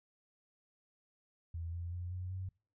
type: tone with pitch steps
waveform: sine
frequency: 83.6 / 86 / 88.47 / 91.01 / 93.62 Hz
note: E2 / F2 / F2 / F#2 / F#2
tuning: +25 / -26 / +23 / -28 / +21 cents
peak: -38 dBFS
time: 1.54-2.49 s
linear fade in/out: 5 ms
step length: 190 ms
effects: noise-tail reverb RT60 0.4 s tail -26 dB re dry